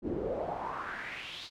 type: noise with band-pass filter sweep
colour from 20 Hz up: brown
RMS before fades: -37 dBFS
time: 0.02-1.5 s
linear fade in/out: 50 ms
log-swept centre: 300 to 4300 Hz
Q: 4
effects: none